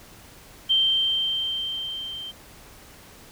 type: tone with level ramp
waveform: sine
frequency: 3136 Hz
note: G7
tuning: in tune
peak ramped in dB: -16 to -33 dBFS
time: 0.69-2.32 s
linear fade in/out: 20 ms
effects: pink hiss -48 dBFS RMS until 3.31 s